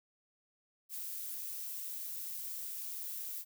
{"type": "noise with amplitude modulation", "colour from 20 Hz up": "violet", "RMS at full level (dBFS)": -40, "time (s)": [0.89, 3.45], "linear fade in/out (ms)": 50, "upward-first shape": "sine", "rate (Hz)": 174, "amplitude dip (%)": 40, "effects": []}